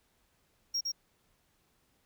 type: tone with echo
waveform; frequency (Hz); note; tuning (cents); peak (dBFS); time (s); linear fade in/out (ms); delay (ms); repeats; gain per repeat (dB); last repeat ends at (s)
triangle; 5588; F8; 0; -28; 0.74-0.81; 10; 110; 1; -2; 0.92
effects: pink hiss -72 dBFS RMS until 2.05 s